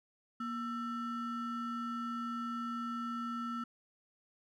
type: ring-modulated tone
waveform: triangle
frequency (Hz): 784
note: G5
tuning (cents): 0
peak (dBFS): -31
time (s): 0.4-3.64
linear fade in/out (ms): 5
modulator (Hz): 547
effects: none